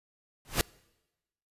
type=noise with exponential growth; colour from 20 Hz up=pink; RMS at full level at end=-21 dBFS; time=0.45-0.61 s; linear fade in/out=0 ms; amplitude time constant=33 ms; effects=noise-tail reverb RT60 1.0 s tail -25 dB re dry + resampled to 32000 Hz